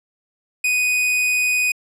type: tone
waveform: 45% pulse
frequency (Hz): 2489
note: D#7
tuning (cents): 0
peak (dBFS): -16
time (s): 0.64-1.72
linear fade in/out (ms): 5
effects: low-pass 12000 Hz 12 dB/octave